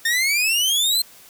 sawtooth exponential sweep, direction up, 1803 to 4204 Hz, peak -14 dBFS, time 0.05-1.02 s, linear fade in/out 5 ms, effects white hiss -47 dBFS RMS until 1.29 s

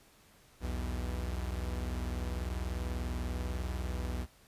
45% pulse tone pair together, 61.74 / 82.03 Hz, B1 / E2, 0 / -8 cents, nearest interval perfect fourth, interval 492 cents, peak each -35 / -39 dBFS, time 0.6-4.27 s, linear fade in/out 50 ms, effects pink hiss -62 dBFS RMS until 4.47 s + resampled to 32000 Hz

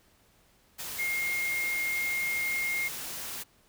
sine tone in noise, 2134 Hz, C7, 34 cents sharp, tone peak -28 dBFS, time 0.98-2.89 s, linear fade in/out 20 ms, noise white, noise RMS -38 dBFS, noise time 0.78-3.44 s, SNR +7 dB, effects pink hiss -64 dBFS RMS until 3.68 s

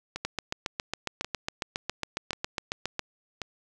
two click trains, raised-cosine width 0.2 ms, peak -12 / -16 dBFS, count 21 / 4, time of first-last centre 0.25-2.993 / 0.16-3.417 s, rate 7.29 / 0.921 Hz, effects none

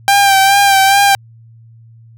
sawtooth tone with vibrato, 789 Hz, G5, 11 cents sharp, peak -3 dBFS, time 0.08-1.15 s, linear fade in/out 0 ms, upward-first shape sine, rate 2.4 Hz, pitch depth 35 cents each way, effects added 114 Hz sine -38 dBFS peak until 2.17 s

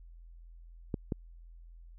clicks, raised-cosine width 3 ms, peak -19 dBFS, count 2, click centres 0.942 / 1.122 s, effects added 42 Hz sine -49 dBFS peak until 1.98 s

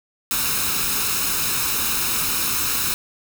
white noise with comb filter, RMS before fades -22 dBFS, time 0.31-2.94 s, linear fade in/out 0 ms, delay 0.76 ms, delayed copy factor +0.6, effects none

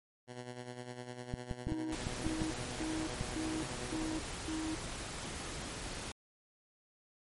10% pulse tone with tremolo, 123.5 Hz, B2, in tune, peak -33 dBFS, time 0.27-4.2 s, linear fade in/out 50 ms, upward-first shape sine, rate 9.9 Hz, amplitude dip 60%
clicks, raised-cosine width 5 ms, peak -24 dBFS, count 8, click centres 1.339 / 1.512 / 1.67 / 1.721 / 2.069 / 2.266 / 2.418 / 3.211 s
triangle tone bursts, 316.2 Hz, D#4, 28 cents sharp, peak -34 dBFS, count 6, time 1.68-4.75 s, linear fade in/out 2 ms, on 270 ms, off 290 ms
pink noise, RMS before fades -42 dBFS, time 1.92-6.12 s, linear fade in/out 5 ms
effects MP3 48 kbps

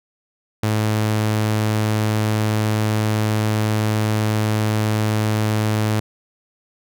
sawtooth tone, 107.7 Hz, A2, 37 cents flat, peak -13 dBFS, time 0.63-6 s, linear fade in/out 5 ms, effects none

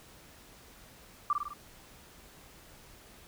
sine tone with echo, 1177 Hz, D6, 3 cents sharp, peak -24 dBFS, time 1.3-1.33 s, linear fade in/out 2 ms, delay 51 ms, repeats 4, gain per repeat -4 dB, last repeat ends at 1.534 s, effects pink hiss -55 dBFS RMS until 3.27 s

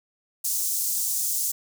pink high-pass noise, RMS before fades -26 dBFS, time 0.44-1.52 s, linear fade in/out 10 ms, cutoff 6400 Hz, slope 24 dB/octave, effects none

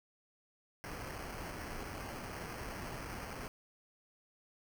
pink noise with sample-and-hold, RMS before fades -44 dBFS, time 0.84-3.48 s, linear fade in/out 0 ms, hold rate 3675 Hz, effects none

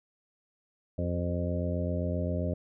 harmonic tone with a mistuned harmonic, 87.6 Hz, F2, 6 cents sharp, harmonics 1 / 2 / 3 / 4 / 5 / 6 / 7, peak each -31 / -34 / -37 / -42 / -43 / -38 / -37 dBFS, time 0.98-2.54 s, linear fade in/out 5 ms, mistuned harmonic 4, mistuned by +38 cents, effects none

